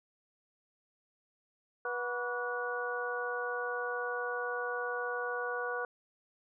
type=harmonic tone with a mistuned harmonic; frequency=243.9 Hz; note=B3; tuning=21 cents flat; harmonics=2 / 3 / 4 / 5 / 6; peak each=-37 / -42 / -45 / -41 / -37 dBFS; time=1.85-5.85 s; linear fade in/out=2 ms; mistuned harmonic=5; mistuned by=-110 cents; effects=none